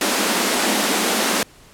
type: high-pass noise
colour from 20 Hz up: pink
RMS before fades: -19 dBFS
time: 0.01-1.43 s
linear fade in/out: 2 ms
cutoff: 190 Hz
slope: 96 dB/octave
effects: pink hiss -48 dBFS RMS until 1.73 s + low-pass 12000 Hz 12 dB/octave